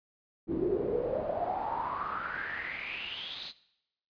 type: noise with band-pass filter sweep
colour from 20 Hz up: brown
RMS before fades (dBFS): -34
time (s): 0.47-3.53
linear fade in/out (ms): 50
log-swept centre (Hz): 310 to 4200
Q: 8.3
effects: noise-tail reverb RT60 0.8 s tail -18 dB re dry + resampled to 11025 Hz